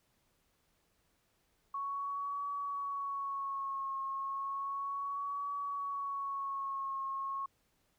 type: tone with vibrato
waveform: sine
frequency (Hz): 1108.7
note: C#6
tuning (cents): 0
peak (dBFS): -35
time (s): 1.74-7.46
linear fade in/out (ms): 5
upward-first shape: triangle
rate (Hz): 0.33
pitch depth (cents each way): 43
effects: pink hiss -75 dBFS RMS until 7.98 s